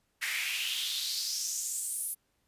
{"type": "noise with high-pass filter sweep", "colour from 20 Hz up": "pink", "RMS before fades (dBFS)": -34, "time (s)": [0.21, 2.15], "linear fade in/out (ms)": 20, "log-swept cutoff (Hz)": [1900, 11000], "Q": 4.3, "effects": ["pink hiss -75 dBFS RMS until 2.47 s", "resampled to 32000 Hz"]}